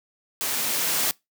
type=noise with level ramp; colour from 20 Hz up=white; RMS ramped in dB=-27 to -23 dBFS; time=0.41-1.11 s; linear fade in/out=0 ms; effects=noise-tail reverb RT60 0.2 s tail -24 dB re dry + high-pass 150 Hz 12 dB/octave